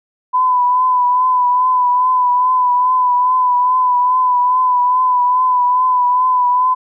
sine tone with vibrato, 1000 Hz, B5, 21 cents sharp, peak -10 dBFS, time 0.33-6.75 s, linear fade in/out 20 ms, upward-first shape triangle, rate 2.4 Hz, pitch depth 38 cents each way, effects none

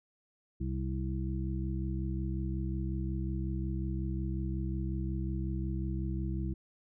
harmonic tone, 65.5 Hz, C2, 2 cents sharp, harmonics 1 / 2 / 3 / 5, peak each -34 / -37 / -39 / -41 dBFS, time 0.6-6.54 s, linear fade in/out 10 ms, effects none

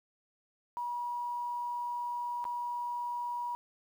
sine tone with dropouts, 964 Hz, B5, 42 cents flat, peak -33 dBFS, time 0.77-3.55 s, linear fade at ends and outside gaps 0 ms, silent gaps 2.442-2.452 s, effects 10-bit

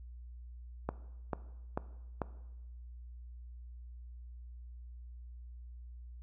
click train, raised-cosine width 1 ms, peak -19 dBFS, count 4, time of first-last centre 0.89-2.217 s, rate 2.26 Hz, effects noise-tail reverb RT60 1.0 s tail -17 dB re dry + added 60 Hz sine -46 dBFS peak until 6.22 s

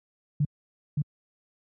sine tone with echo, 146.83 Hz, D3, in tune, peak -20 dBFS, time 0.4-0.45 s, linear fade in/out 5 ms, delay 570 ms, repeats 1, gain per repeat -2 dB, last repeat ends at 1.02 s, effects high-pass 80 Hz 12 dB/octave

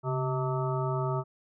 harmonic tone with a mistuned harmonic, 128.7 Hz, C3, 28 cents flat, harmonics 1 / 3 / 5 / 7 / 9 / 10, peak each -29 / -34 / -36 / -37 / -39 / -39 dBFS, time 0.03-1.24 s, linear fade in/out 50 ms, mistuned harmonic 1, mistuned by +93 cents, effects none

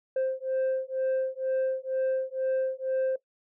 sine beating tone pair, 523.3 / 525.4 Hz, C5 / C5, 0 / +7 cents, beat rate 2.1 Hz, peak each -27 dBFS, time 0.16-3.16 s, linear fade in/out 5 ms, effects noise-tail reverb RT60 0.1 s tail -18 dB re dry + tanh soft clip ceiling -23 dBFS

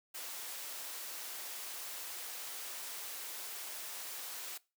white high-pass noise, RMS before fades -44 dBFS, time 0.14-4.58 s, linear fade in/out 10 ms, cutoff 430 Hz, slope 12 dB/octave, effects noise-tail reverb RT60 0.3 s tail -22 dB re dry

